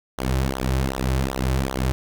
sawtooth tone with flanger, 65.6 Hz, C2, 5 cents sharp, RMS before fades -23 dBFS, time 0.18-1.92 s, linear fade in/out 0 ms, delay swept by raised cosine 0.4 to 4.3 ms, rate 2.6 Hz, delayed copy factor -0.85, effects none

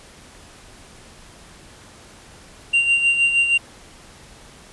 triangle tone with tremolo, 2771 Hz, F7, 14 cents flat, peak -11 dBFS, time 2.73-3.58 s, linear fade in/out 10 ms, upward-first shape sine, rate 6.4 Hz, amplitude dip 55%, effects pink hiss -45 dBFS RMS until 4.72 s + resampled to 24000 Hz

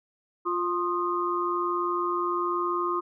sine tone cluster, 350.4 / 1057 / 1236 Hz, F4 / C6 / D#6, +6 / +17 / -12 cents, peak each -29 dBFS, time 0.45-3.01 s, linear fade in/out 20 ms, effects none

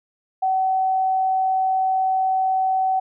sine tone, 758 Hz, F#5, 42 cents sharp, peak -17 dBFS, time 0.42-3 s, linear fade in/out 10 ms, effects none

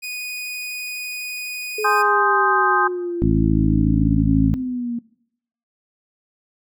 sawtooth tone, 2478 Hz, D#7, 8 cents flat, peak -24 dBFS, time 0.02-2.03 s, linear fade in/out 20 ms
sine linear sweep, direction down, 429.1 to 233.1 Hz, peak -22 dBFS, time 1.78-4.99 s, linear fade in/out 5 ms
sine chord, Ab major seventh, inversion none, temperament equal, 830.6 / 1046.5 / 1244.5 / 1568 Hz, Ab5 / C6 / Eb6 / G6, 0 / 0 / 0 / 0 cents, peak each -21 / -21 / -19 / -20 dBFS, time 1.84-2.88 s, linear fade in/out 10 ms
harmonic tone, 54 Hz, A1, 32 cents flat, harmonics 1 / 2 / 3 / 4 / 5, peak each -21 / -21 / -21 / -21 / -21 dBFS, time 3.22-4.54 s, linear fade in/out 0 ms
effects noise-tail reverb RT60 0.7 s tail -21 dB re dry

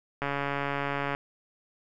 click train, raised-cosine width 0.5 ms, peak -15 dBFS, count 132, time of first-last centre 0.22-1.149 s, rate 141 Hz, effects none

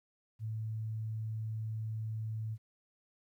sine tone, 110 Hz, A2, in tune, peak -35 dBFS, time 0.39-2.58 s, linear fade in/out 50 ms, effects 12-bit

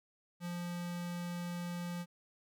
square tone with notch filter, 174.61 Hz, F3, in tune, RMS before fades -40 dBFS, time 0.4-2.06 s, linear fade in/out 50 ms, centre 400 Hz, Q 1.5, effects none

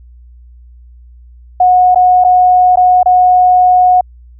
sine tone with dropouts, 729 Hz, F#5, 26 cents flat, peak -4 dBFS, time 1.6-4.01 s, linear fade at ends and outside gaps 5 ms, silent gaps 1.947-1.957 / 2.24-2.246 / 2.758-2.771 / 3.031-3.058 s, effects added 60 Hz sine -35 dBFS peak until 4.39 s

